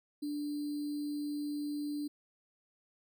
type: tone with sample-and-hold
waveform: sine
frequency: 293.7 Hz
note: D4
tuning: in tune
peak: -34 dBFS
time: 0.22-2.08 s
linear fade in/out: 10 ms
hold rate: 4410 Hz
effects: none